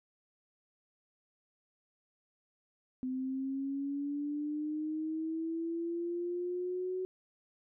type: linear sweep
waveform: sine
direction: up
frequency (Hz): 255.5 to 372.6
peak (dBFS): -33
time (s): 3.03-7.05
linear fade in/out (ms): 0
effects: none